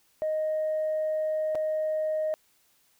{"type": "tone with dropouts", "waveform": "sine", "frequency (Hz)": 622.3, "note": "D#5", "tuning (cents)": 0, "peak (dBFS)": -24, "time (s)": [0.22, 2.34], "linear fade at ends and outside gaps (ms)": 0, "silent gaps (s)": [1.549, 1.554], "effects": ["tanh soft clip ceiling -22 dBFS", "white hiss -66 dBFS RMS until 2.99 s"]}